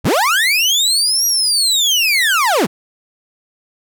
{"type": "linear two-way sweep", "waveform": "30% pulse", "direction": "up then down", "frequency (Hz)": [36.71, 5780, 127.7], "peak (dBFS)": -9, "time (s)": [0.04, 2.67], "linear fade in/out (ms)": 20, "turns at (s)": 1.26, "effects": []}